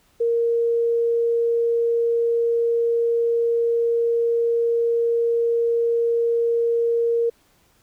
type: tone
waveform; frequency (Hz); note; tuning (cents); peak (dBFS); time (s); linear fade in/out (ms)
sine; 466.2; A#4; 0; -17; 0.2-7.3; 10
effects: pink hiss -60 dBFS RMS until 7.82 s